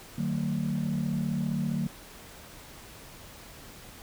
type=tone cluster; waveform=sine; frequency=151.7 / 186.8 / 226.5 Hz; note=D#3 / F#3 / A#3; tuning=-44 / +17 / -50 cents; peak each=-30 dBFS; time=0.18-1.87 s; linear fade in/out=5 ms; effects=tanh soft clip ceiling -21 dBFS + pink hiss -48 dBFS RMS until 4.02 s